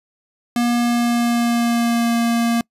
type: tone with pitch glide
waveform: square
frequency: 238.9 to 233.4 Hz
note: A#3 to A#3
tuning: +43 to +2 cents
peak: -16 dBFS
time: 0.56-2.61 s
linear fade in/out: 2 ms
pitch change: -41 cents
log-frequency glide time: 0.76-2.16 s
effects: noise-tail reverb RT60 0.1 s tail -26 dB re dry + resampled to 32000 Hz